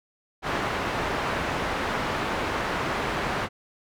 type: low-pass noise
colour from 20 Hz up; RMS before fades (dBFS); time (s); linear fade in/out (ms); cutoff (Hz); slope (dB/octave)
white; -28; 0.42-3.49; 50; 1500; 12
effects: none